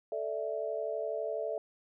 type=chord; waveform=sine; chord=A suspended fourth; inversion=none; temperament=equal; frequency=440 / 587.3 / 659.3 Hz; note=A4 / D5 / E5; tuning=0 / 0 / 0 cents; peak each=-37 / -37 / -36 dBFS; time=0.12-1.58 s; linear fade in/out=2 ms; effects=none